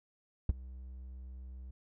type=tone with ADSR envelope; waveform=triangle; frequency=63.7 Hz; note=C2; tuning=46 cents flat; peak=-19 dBFS; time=0.49-1.71 s; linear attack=4 ms; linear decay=22 ms; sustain=-23 dB; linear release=5 ms; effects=none